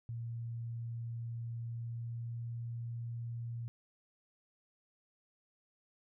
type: tone with pitch glide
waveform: sine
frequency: 116.54 to 117.35 Hz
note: A#2 to A#2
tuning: 0 to +12 cents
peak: -38 dBFS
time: 0.09-3.68 s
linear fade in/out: 0 ms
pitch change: +12 cents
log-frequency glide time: 1.64-2.46 s
effects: none